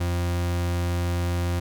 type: tone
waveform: 40% pulse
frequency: 87.31 Hz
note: F2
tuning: in tune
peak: -22 dBFS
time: 0-1.6 s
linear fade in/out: 10 ms
effects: none